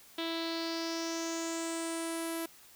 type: tone with low-pass filter sweep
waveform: sawtooth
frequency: 330 Hz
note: E4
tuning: 2 cents sharp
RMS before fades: -36 dBFS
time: 0.18-2.46 s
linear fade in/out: 5 ms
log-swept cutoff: 3600 to 12000 Hz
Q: 4.8
effects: white hiss -57 dBFS RMS until 2.75 s